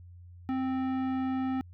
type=tone with tanh clipping; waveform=sine; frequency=261.6 Hz; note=C4; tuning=in tune; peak=-30 dBFS; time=0.49-1.61 s; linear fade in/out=0 ms; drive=15 dB; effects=added 88 Hz sine -47 dBFS peak until 1.73 s